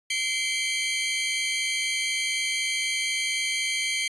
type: tone cluster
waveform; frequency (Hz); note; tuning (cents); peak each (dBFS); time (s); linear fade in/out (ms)
sawtooth; 2074 / 2303 / 3153; C7 / D7 / G7; -16 / -34 / +9; -26; 0.1-4.08; 5
effects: resampled to 24000 Hz